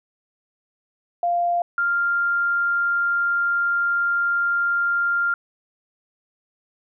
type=tone pair in turn; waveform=sine; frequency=696 / 1395.7 Hz; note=F5 / F6; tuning=-6 / -2 cents; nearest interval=octave; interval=1204 cents; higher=second; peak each=-18 dBFS; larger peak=neither; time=1.23-1.62 / 1.78-5.34 s; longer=second; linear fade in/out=2 ms; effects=none